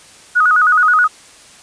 sine tone with vibrato, 1354 Hz, E6, 46 cents sharp, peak -8 dBFS, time 0.35-1.08 s, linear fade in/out 20 ms, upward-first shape square, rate 9.4 Hz, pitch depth 130 cents each way, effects white hiss -42 dBFS RMS until 1.62 s + resampled to 22050 Hz

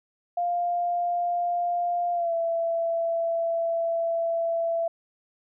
sine tone with pitch glide, 700 to 668.4 Hz, F5 to E5, +4 to +24 cents, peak -23 dBFS, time 0.37-4.88 s, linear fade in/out 5 ms, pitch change -80 cents, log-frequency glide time 2.13-2.33 s, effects none

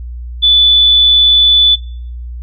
sine tone, 3479 Hz, A7, 20 cents flat, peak -5 dBFS, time 0.42-1.76 s, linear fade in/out 20 ms, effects noise-tail reverb RT60 0.6 s tail -21 dB re dry + added 60 Hz sine -22 dBFS peak until 2.42 s

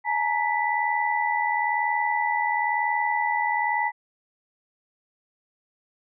sine tone cluster, 849 / 930 / 1979 Hz, G#5 / A#5 / B6, +38 / -4 / +3 cents, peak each -26 / -26 / -26 dBFS, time 0.04-3.92 s, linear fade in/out 50 ms, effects none

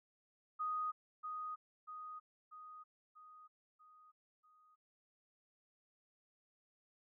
sine tone with echo, 1245 Hz, D#6, 1 cent sharp, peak -36 dBFS, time 0.59-0.92 s, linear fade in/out 20 ms, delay 640 ms, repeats 6, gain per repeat -5 dB, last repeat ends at 4.76 s, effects none

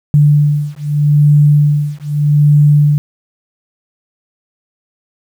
sine beating tone pair, 146.83 / 147.64 Hz, D3 / D3, 0 / +9 cents, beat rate 0.81 Hz, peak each -10 dBFS, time 0.14-2.98 s, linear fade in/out 0 ms, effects 7-bit

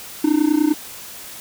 triangle tone with amplitude modulation, 303.1 Hz, D#4, 45 cents flat, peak -8 dBFS, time 0.24-0.74 s, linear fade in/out 5 ms, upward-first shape sine, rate 30 Hz, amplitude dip 90%, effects white hiss -36 dBFS RMS until 1.4 s

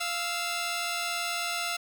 10% pulse tone pair together, 696.1 / 1314 Hz, F5 / E6, -6 / -6 cents, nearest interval major seventh, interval 1100 cents, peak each -23 / -25 dBFS, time 0-1.77 s, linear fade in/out 10 ms, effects none

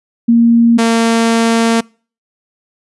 sine / sawtooth tone pair in turn, 233.1 / 228.8 Hz, A#3 / A#3, 0 / -32 cents, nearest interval unison, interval 32 cents, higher first, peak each -5 dBFS, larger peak neither, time 0.28-0.78 / 0.78-1.81 s, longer second, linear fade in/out 10 ms, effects noise-tail reverb RT60 0.4 s tail -26 dB re dry + resampled to 24000 Hz

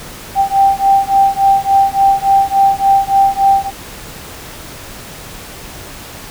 sine beating tone pair, 784 / 787.5 Hz, G5 / G5, 0 / +8 cents, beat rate 3.5 Hz, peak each -11 dBFS, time 0.35-3.71 s, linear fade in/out 50 ms, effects pink hiss -31 dBFS RMS until 6.3 s

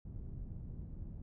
pink low-pass noise, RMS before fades -45 dBFS, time 0.05-1.22 s, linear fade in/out 5 ms, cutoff 160 Hz, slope 12 dB/octave, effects none

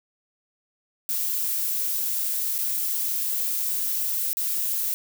violet noise with dropouts, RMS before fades -26 dBFS, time 1.09-4.94 s, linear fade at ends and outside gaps 0 ms, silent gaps 2.581-2.587 / 4.331-4.37 s, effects none

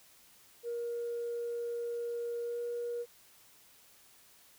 sine tone with pitch glide, 472.7 to 476.8 Hz, A#4 to A#4, +24 to +39 cents, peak -33 dBFS, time 0.63-3.06 s, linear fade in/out 50 ms, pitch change +15 cents, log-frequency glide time 2.43-2.62 s, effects tanh soft clip ceiling -30 dBFS + white hiss -61 dBFS RMS until 4.58 s

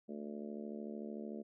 harmonic tone, 73.42 Hz, D2, in tune, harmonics 3 / 4 / 5 / 6 / 7 / 8 / 9, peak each -44 / -52 / -49 / -51 / -57 / -53 / -58 dBFS, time 0.08-1.43 s, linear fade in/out 20 ms, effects none

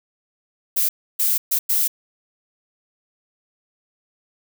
violet noise bursts at uneven times, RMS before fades -19 dBFS, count 4, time 0.76-0.89 / 1.19-1.38 / 1.51-1.59 / 1.69-1.88 s, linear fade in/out 10 ms, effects none

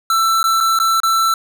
square tone with dropouts, 1334 Hz, E6, 20 cents sharp, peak -13 dBFS, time 0.1-1.34 s, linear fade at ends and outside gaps 2 ms, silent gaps 0.43-0.44 / 0.604-0.608 / 0.789-0.799 / 1.002-1.033 s, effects none

